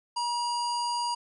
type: harmonic tone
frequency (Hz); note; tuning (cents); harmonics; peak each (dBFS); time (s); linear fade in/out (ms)
956; A#5; +43; 1 / 3 / 5 / 7 / 9 / 10; -28 / -42 / -34 / -44 / -48 / -46; 0.16-1.15; 10
effects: none